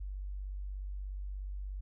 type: tone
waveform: sine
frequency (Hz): 48.4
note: G1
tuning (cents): -21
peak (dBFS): -37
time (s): 0-1.81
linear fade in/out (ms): 10
effects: none